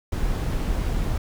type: noise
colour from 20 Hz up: brown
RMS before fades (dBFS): -24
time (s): 0.12-1.18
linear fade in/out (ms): 5
effects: none